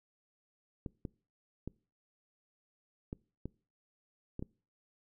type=clicks; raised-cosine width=3 ms; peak=-26 dBFS; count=7; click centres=0.862 / 1.052 / 1.676 / 3.129 / 3.456 / 4.394 / 4.425 s; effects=noise-tail reverb RT60 0.4 s tail -24 dB re dry